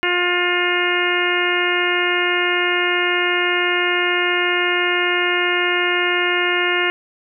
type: harmonic tone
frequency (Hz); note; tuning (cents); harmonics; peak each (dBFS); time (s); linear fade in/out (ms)
354.8; F4; +27; 1 / 2 / 3 / 4 / 5 / 6 / 7 / 8; -22 / -28 / -27 / -24 / -23 / -22 / -27 / -24; 0.03-6.9; 0
effects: none